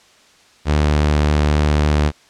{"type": "tone", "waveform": "sawtooth", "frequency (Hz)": 74.7, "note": "D2", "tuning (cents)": 30, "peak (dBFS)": -9, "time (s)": [0.65, 2.12], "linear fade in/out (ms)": 50, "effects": ["white hiss -50 dBFS RMS until 2.29 s", "low-pass 6000 Hz 12 dB/octave"]}